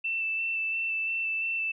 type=tone with vibrato; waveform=sine; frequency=2663 Hz; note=E7; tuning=17 cents sharp; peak=-27 dBFS; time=0.04-1.72 s; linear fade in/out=10 ms; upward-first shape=square; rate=2.9 Hz; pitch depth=11 cents each way; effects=none